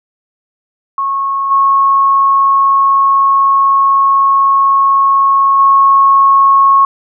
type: tone with level steps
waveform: sine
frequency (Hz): 1096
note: C#6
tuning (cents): -20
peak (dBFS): -12 / -6 / -4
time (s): 0.98-6.85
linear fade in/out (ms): 2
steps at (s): 1.5 / 5.58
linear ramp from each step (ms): 20
effects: none